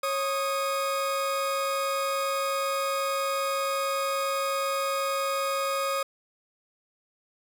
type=tone pair together; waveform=40% pulse; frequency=547.5 / 1244.5 Hz; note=C#5 / D#6; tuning=-22 / 0 cents; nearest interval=octave + major second; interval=1422 cents; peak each=-28 dBFS; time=0.03-6.03 s; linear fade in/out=5 ms; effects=none